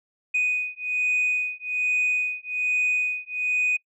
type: beating tone pair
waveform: sine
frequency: 2488 / 2489.2 Hz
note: D#7 / D#7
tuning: -1 / 0 cents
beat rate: 1.2 Hz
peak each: -24 dBFS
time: 0.34-3.77 s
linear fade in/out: 10 ms
effects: noise-tail reverb RT60 0.1 s tail -25 dB re dry + tanh soft clip ceiling -17 dBFS